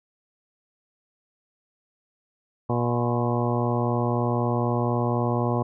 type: harmonic tone with a mistuned harmonic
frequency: 120.1 Hz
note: B2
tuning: 48 cents flat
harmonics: 1 / 2 / 3 / 4 / 5 / 6 / 7 / 8 / 9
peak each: -25 / -28 / -30 / -31 / -32 / -33 / -33 / -34 / -35 dBFS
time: 2.69-5.63 s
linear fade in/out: 10 ms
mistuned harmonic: 8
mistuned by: +64 cents
effects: none